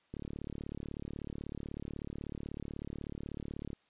click train, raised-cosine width 3 ms, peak -28 dBFS, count 131, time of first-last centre 0.14-3.731 s, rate 36.2 Hz, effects white hiss -71 dBFS RMS until 3.89 s + resampled to 8000 Hz

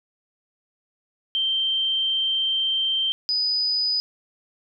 sine tone pair in turn, 3136 / 4978 Hz, G7 / D#8, 0 / 0 cents, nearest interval minor sixth, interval 800 cents, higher second, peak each -20 dBFS, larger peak neither, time 1.35-3.12 / 3.29-4 s, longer first, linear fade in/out 0 ms, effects none

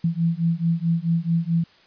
sine beating tone pair, 164.81 / 169.41 Hz, E3 / E3, 0 / +48 cents, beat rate 4.6 Hz, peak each -22 dBFS, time 0.04-1.64 s, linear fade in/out 5 ms, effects white hiss -54 dBFS RMS until 1.86 s + resampled to 11025 Hz

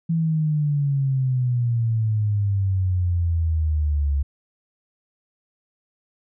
sine exponential sweep, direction down, 166.6 to 69.3 Hz, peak -18 dBFS, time 0.09-4.23 s, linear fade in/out 10 ms, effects none

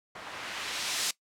blue noise with low-pass filter sweep, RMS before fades -35 dBFS, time 0.15-1.11 s, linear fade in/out 5 ms, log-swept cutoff 1100 to 6700 Hz, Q 0.74, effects noise-tail reverb RT60 0.1 s tail -20 dB re dry

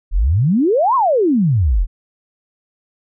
sine exponential two-way sweep, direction up then down, 35.47 to 1108.7 to 35.47 Hz, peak -11 dBFS, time 0.11-1.87 s, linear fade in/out 50 ms, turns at 0.95 s, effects none

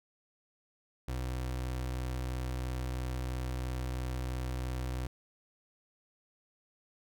30% pulse tone, 63 Hz, B1, 35 cents sharp, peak -31 dBFS, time 1.08-5.07 s, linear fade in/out 5 ms, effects none

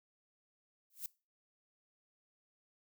violet noise with exponential growth, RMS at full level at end -37 dBFS, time 0.9-1.06 s, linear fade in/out 1 ms, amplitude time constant 33 ms, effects noise-tail reverb RT60 0.3 s tail -22 dB re dry

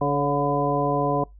harmonic tone with a mistuned harmonic, 143.7 Hz, D3, 37 cents flat, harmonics 1 / 2 / 3 / 4 / 5 / 7, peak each -27 / -27 / -27 / -27 / -27 / -27 dBFS, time 0.01-1.24 s, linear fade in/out 5 ms, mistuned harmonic 4, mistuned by -33 cents, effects noise-tail reverb RT60 0.2 s tail -25 dB re dry + added 50 Hz sine -44 dBFS peak until 1.39 s

